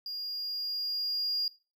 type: tone with level ramp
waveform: triangle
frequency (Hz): 4832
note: D8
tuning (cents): +48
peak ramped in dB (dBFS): -34 to -25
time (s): 0.06-1.48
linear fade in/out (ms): 2
effects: noise-tail reverb RT60 0.3 s tail -20 dB re dry + tanh soft clip ceiling -24 dBFS